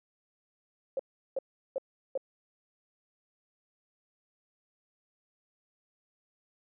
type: tone bursts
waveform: sine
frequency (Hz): 536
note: C5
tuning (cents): +42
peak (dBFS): -28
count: 4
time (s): 0.97-2.176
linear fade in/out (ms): 2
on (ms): 24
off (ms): 370
effects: none